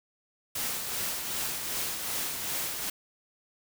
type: noise with tremolo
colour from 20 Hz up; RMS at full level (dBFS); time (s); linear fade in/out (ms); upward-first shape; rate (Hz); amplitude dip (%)
white; -31; 0.55-2.9; 5; triangle; 2.6; 45
effects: none